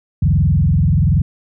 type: tone with frequency modulation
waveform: sine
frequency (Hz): 116.54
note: A#2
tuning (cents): 0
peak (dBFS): -10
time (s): 0.22-1.22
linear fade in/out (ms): 5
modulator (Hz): 21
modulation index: 2.5
effects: none